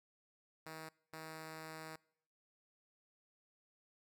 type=tone bursts at uneven times; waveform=5% pulse; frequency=158.8 Hz; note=D#3; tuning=36 cents sharp; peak=-36 dBFS; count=2; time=0.66-0.89 / 1.13-1.96 s; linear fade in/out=5 ms; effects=noise-tail reverb RT60 0.7 s tail -24 dB re dry